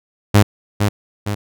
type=tone with echo; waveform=sawtooth; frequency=102.9 Hz; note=G#2; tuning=16 cents flat; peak=-3 dBFS; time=0.34-0.43 s; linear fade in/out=10 ms; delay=460 ms; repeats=2; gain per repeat=-6 dB; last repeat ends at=1.35 s; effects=none